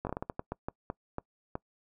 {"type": "slowing click train", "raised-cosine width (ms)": 1, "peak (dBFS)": -20, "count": 13, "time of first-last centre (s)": [0.05, 1.554], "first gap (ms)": 19, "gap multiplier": 1.31, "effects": ["noise-tail reverb RT60 0.1 s tail -24 dB re dry"]}